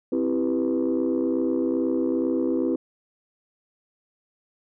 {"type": "chord", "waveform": "sine", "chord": "C major seventh", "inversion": "none", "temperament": "equal", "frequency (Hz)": [261.6, 329.6, 392, 493.9], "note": ["C4", "E4", "G4", "B4"], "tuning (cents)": [0, 0, 0, 0], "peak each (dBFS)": [-24, -24, -28, -28], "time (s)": [0.12, 2.76], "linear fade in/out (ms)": 5, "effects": ["tanh soft clip ceiling -15 dBFS"]}